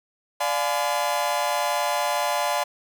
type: chord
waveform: 40% pulse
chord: D diminished seventh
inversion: none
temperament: just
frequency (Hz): 587.3 / 704.8 / 845.8 / 1014.9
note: D5 / F5 / Ab5 / Cb6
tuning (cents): 0 / +16 / +31 / +47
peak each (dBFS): -27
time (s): 0.4-2.64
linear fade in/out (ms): 10
effects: none